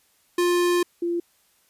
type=tone pair in turn; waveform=square / sine; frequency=351.9 / 343.9 Hz; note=F4 / F4; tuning=+13 / -27 cents; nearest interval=unison; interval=40 cents; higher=first; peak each=-19 / -22 dBFS; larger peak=first; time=0.38-0.83 / 1.02-1.2 s; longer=first; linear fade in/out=5 ms; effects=white hiss -63 dBFS RMS until 1.69 s + resampled to 32000 Hz